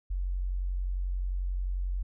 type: tone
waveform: sine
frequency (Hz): 45.65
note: F#1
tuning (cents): -23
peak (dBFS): -28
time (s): 0.1-2.03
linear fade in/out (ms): 10
effects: none